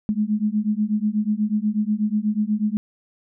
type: beating tone pair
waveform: sine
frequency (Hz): 207.7 / 215.9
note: G#3 / A3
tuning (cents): 0 / -33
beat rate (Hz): 8.2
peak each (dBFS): -22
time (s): 0.09-2.77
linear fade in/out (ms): 0
effects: none